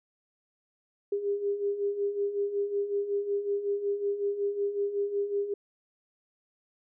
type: beating tone pair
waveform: sine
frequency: 400.2 / 405.6 Hz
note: G4 / G#4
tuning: +36 / -41 cents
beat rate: 5.4 Hz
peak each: -34 / -28 dBFS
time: 1.12-5.54 s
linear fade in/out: 5 ms
effects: none